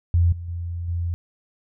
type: tone with level steps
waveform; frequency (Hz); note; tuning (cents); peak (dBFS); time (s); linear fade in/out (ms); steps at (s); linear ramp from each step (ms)
sine; 85.9; F2; -28; -14 / -30 / -26 / -22; 0.14-1.14; 0; 0.32 / 0.48 / 0.88; 5
effects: none

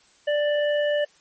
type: harmonic tone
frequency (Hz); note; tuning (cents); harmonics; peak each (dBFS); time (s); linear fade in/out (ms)
589; D5; +5; 1 / 3 / 5; -20 / -30 / -34; 0.27-1.05; 10
effects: white hiss -58 dBFS RMS until 1.2 s + MP3 32 kbps

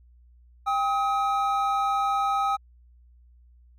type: tone pair together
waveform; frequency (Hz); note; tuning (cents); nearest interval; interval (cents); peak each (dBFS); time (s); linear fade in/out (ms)
triangle; 794.3 / 1270; G5 / D#6; +23 / +35; minor sixth; 812; -23; 0.66-2.57; 20
effects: added 60 Hz sine -52 dBFS peak until 3.78 s

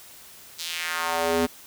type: tone with high-pass filter sweep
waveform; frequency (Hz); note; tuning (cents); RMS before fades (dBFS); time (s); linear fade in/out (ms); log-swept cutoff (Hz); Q
square; 83.3; E2; +19; -26; 0.58-1.47; 20; 4500 to 270; 1.8
effects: white hiss -47 dBFS RMS until 1.66 s

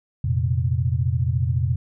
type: chord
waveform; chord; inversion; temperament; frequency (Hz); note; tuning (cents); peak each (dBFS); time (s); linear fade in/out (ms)
sine; F suspended fourth; none; equal; 87.31 / 116.54 / 130.81; F2 / Bb2 / C3; 0 / 0 / 0; -23; 0.24-1.76; 5
effects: none

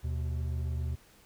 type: tone pair together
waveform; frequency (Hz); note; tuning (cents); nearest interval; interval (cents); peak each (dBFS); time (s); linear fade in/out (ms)
triangle; 77.78 / 124.68; D#2 / B2; 0 / +17; minor sixth; 817; -29 / -35; 0.03-0.96; 20
effects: pink hiss -60 dBFS RMS until 1.25 s

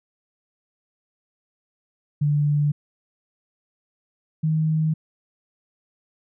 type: tone pair in turn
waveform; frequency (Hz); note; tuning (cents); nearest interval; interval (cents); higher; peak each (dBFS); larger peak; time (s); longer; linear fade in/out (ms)
sine; 146.83 / 157.12; D3 / D#3; 0 / +17; minor second; 117; second; -17 / -18; first; 2.21-2.72 / 4.43-4.94; neither; 10
effects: none

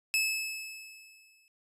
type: tone with exponential decay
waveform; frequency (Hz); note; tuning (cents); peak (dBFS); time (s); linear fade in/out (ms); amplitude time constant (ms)
sawtooth; 2601; E7; -24; -21; 0.14-1.48; 0; 290
effects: resampled to 32000 Hz

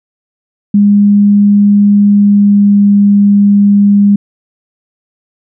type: tone with pitch glide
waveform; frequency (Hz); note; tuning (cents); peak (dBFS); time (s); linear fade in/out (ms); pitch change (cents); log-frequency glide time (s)
sine; 203.9 to 202.5; G#3 to G#3; -32 to -43; -3; 0.74-4.16; 5; -11; 2.04-2.86
effects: none

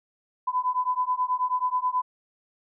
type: beating tone pair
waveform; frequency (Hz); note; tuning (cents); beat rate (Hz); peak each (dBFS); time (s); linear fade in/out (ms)
sine; 1000 / 1009.3; B5 / B5; +21 / +37; 9.3; -26; 0.47-2.02; 10
effects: none

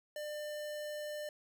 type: tone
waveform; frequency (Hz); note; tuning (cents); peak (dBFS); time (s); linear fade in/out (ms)
square; 598; D5; +31; -40; 0.16-1.29; 2
effects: none

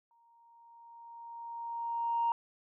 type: tone with exponential growth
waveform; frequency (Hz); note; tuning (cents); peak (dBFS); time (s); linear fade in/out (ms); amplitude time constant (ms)
sine; 932.3; A#5; 0; -25; 0.11-2.32; 1; 480
effects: tanh soft clip ceiling -22 dBFS

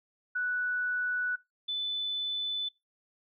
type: tone pair in turn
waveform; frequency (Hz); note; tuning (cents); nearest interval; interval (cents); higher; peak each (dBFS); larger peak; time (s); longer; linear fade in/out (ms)
sine; 1480 / 3502; F#6 / A7; 0 / -9; octave + minor third; 1491; second; -28 / -30; first; 0.35-1.36 / 1.68-2.69; neither; 10
effects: noise-tail reverb RT60 0.2 s tail -20 dB re dry

